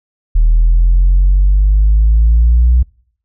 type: exponential sweep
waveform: sine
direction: up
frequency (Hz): 38.96 to 61.74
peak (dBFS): -4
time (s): 0.35-2.83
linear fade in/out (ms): 10
effects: noise-tail reverb RT60 0.6 s tail -26 dB re dry + tanh soft clip ceiling -3 dBFS